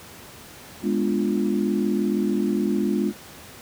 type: chord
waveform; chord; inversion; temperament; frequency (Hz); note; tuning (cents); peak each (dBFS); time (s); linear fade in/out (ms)
sine; G# diminished seventh; none; equal; 207.7 / 246.9 / 293.7 / 349.2; G#3 / B3 / D4 / F4; 0 / 0 / 0 / 0; -23 / -27 / -27 / -26; 0.82-3.13; 50
effects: pink hiss -43 dBFS RMS until 3.61 s + high-pass 80 Hz 12 dB/octave